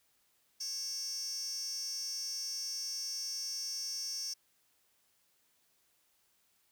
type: tone with high-pass filter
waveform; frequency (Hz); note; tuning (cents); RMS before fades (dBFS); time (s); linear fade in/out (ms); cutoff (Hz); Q
15% pulse; 550; C#5; -14; -39; 0.6-4.34; 10; 5700; 9.8
effects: white hiss -73 dBFS RMS until 6.71 s